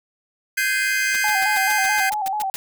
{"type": "chord", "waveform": "45% pulse", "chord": "Ab major seventh", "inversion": "third", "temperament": "just", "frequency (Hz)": [1557.4, 1661.2, 2077, 2492], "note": ["G6", "Ab6", "C7", "Eb7"], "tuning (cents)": [-12, 0, -13, 2], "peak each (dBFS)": [-22, -27, -24, -28], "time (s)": [0.57, 2.1], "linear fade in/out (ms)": 10}
{"type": "noise bursts", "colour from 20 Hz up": "white", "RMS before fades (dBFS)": -30, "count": 11, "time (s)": [1.14, 2.56], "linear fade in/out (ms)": 0, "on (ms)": 20, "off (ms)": 120}
{"type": "tone with vibrato", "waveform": "sine", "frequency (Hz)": 808, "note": "G#5", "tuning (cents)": -48, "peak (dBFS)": -21, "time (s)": [1.24, 2.5], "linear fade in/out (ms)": 2, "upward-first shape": "square", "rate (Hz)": 4.6, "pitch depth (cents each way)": 80}
{"effects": []}